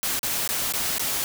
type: noise with dropouts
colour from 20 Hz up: white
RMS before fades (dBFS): -26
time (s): 0.03-1.24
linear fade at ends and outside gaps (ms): 0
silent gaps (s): 0.192-0.231 / 0.476-0.49 / 0.724-0.737 / 0.983-0.995
effects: none